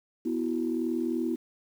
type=chord; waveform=sine; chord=B suspended fourth; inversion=none; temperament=equal; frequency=246.9 / 329.6 / 370 Hz; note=B3 / E4 / F#4; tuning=0 / 0 / 0 cents; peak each=-30 / -29 / -34 dBFS; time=0.25-1.36 s; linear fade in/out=10 ms; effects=tanh soft clip ceiling -17 dBFS + 9-bit